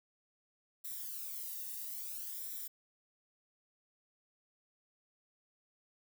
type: noise with flanger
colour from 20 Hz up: violet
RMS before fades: -43 dBFS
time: 0.84-2.68 s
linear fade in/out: 10 ms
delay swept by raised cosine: 0.53 to 1.1 ms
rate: 0.6 Hz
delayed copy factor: +0.75
effects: none